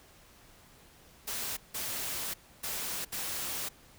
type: noise bursts at uneven times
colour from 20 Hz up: white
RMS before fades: -36 dBFS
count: 4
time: 1.27-1.57 / 1.74-2.34 / 2.63-3.05 / 3.12-3.69 s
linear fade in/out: 10 ms
effects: pink hiss -58 dBFS RMS until 3.98 s